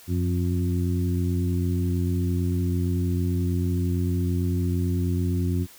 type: harmonic tone with a mistuned harmonic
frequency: 89 Hz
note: F2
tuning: 33 cents sharp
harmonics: 1 / 2 / 3 / 4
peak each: -23 / -28 / -30 / -34 dBFS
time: 0.07-5.67 s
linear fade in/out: 50 ms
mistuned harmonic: 1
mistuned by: +49 cents
effects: white hiss -49 dBFS RMS until 5.78 s